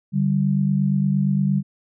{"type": "tone pair together", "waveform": "sine", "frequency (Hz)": [145.26, 193.9], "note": ["D3", "G3"], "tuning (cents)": [-19, -19], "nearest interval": "perfect fourth", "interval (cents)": 500, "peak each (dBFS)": [-20, -19], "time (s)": [0.12, 1.63], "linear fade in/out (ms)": 50, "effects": []}